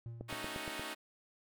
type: tone with exponential decay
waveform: triangle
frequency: 116.4 Hz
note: A#2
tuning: 2 cents flat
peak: -38 dBFS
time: 0.06-0.8 s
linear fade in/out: 0 ms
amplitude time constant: 160 ms
type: click train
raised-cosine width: 2 ms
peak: -29 dBFS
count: 6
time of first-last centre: 0.21-0.795 s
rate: 8.54 Hz
type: chord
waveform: 5% pulse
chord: D# half-diminished seventh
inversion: second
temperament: equal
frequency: 220 / 277.2 / 311.1 / 370 Hz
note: A3 / C#4 / D#4 / F#4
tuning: 0 / 0 / 0 / 0 cents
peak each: -37 / -36 / -32 / -36 dBFS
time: 0.28-0.95 s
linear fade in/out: 20 ms
effects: none